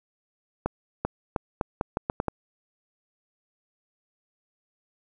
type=accelerating click train; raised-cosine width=1 ms; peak=-11 dBFS; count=9; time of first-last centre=0.66-2.283 s; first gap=390 ms; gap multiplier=0.8; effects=none